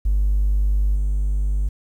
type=tone with level steps; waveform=triangle; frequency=50 Hz; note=G1; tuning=35 cents sharp; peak=-12 / -15 dBFS; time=0.05-1.69 s; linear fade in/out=10 ms; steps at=0.95 s; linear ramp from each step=10 ms; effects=tanh soft clip ceiling -12 dBFS + 9-bit